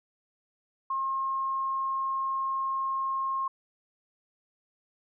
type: tone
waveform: sine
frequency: 1072 Hz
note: C6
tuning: 42 cents sharp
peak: -27 dBFS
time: 0.9-3.48 s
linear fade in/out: 5 ms
effects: none